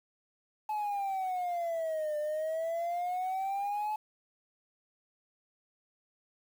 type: exponential two-way sweep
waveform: sine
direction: down then up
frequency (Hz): 861 to 596 to 861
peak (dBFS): -28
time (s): 0.69-3.96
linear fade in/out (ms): 5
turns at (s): 2.18
effects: tanh soft clip ceiling -30 dBFS + 9-bit